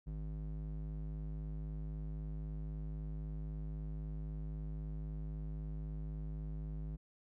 square tone with band-pass filter, 51.91 Hz, G#1, in tune, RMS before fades -42 dBFS, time 0.06-6.97 s, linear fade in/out 20 ms, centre 110 Hz, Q 2.1, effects none

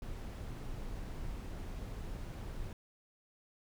brown noise, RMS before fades -42 dBFS, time 0.02-2.73 s, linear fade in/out 2 ms, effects none

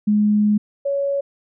sine tone pair in turn, 209.5 / 559.3 Hz, G#3 / C#5, +15 / +15 cents, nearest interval octave + perfect fourth, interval 1700 cents, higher second, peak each -13 / -18 dBFS, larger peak first, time 0.07-0.58 / 0.85-1.21 s, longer first, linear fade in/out 10 ms, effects none

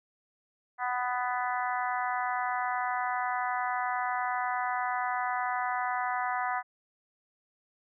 harmonic tone, 248.3 Hz, B3, 9 cents sharp, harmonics 3 / 4 / 5 / 6 / 7 / 8, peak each -32 / -34 / -36 / -38 / -39 / -40 dBFS, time 0.78-6.63 s, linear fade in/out 50 ms, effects none

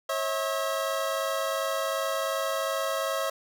25% pulse tone pair together, 543 / 645.7 Hz, C#5 / E5, -36 / -36 cents, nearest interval minor third, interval 300 cents, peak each -26 dBFS, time 0.09-3.3 s, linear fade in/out 5 ms, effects none

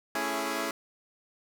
10% pulse chord, A major seventh, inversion none, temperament equal with one note detuned, 220 / 277.2 / 332.1 / 415.3 Hz, A3 / C#4 / E4 / G#4, 0 / 0 / +13 / 0 cents, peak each -30 / -26 / -26 / -27 dBFS, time 0.15-0.71 s, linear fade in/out 2 ms, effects none

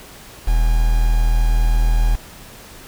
triangle tone with quantisation, 40.04 Hz, E1, 50 cents flat, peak -10 dBFS, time 0.47-2.16 s, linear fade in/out 10 ms, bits 5, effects pink hiss -40 dBFS RMS until 2.87 s

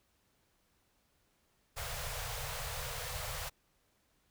pink band-stop noise, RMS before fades -40 dBFS, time 1.76-3.5 s, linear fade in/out 20 ms, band 150 to 450 Hz, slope 96 dB/octave, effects pink hiss -74 dBFS RMS until 4.3 s

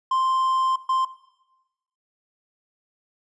triangle tone bursts at uneven times, 1046.5 Hz, C6, in tune, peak -17 dBFS, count 2, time 0.11-0.76 / 0.89-1.05 s, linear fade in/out 5 ms, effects noise-tail reverb RT60 1.0 s tail -17 dB re dry + resampled to 22050 Hz

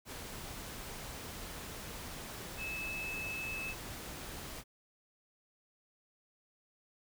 sine tone in noise, 2604 Hz, E7, 22 cents flat, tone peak -38 dBFS, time 2.57-3.75 s, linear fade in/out 50 ms, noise pink, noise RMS -45 dBFS, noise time 0.05-4.64 s, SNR +4 dB, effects none

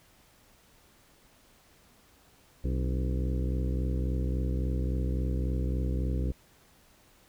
harmonic tone with a mistuned harmonic, 63.6 Hz, C2, 48 cents flat, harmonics 1 / 2 / 3 / 4 / 5 / 6 / 7 / 8, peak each -28 / -34 / -38 / -40 / -42 / -44 / -45 / -46 dBFS, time 2.64-6.32 s, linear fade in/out 5 ms, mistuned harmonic 4, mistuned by +99 cents, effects pink hiss -61 dBFS RMS until 7.28 s

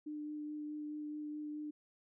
sine tone with vibrato, 300 Hz, D4, 37 cents sharp, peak -40 dBFS, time 0.06-1.71 s, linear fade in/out 10 ms, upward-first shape sine, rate 4.7 Hz, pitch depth 10 cents each way, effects none

